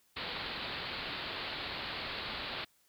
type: low-pass noise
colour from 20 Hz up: white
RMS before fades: -40 dBFS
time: 0.16-2.65 s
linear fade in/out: 10 ms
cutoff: 4500 Hz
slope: 96 dB/octave
effects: white hiss -70 dBFS RMS until 2.88 s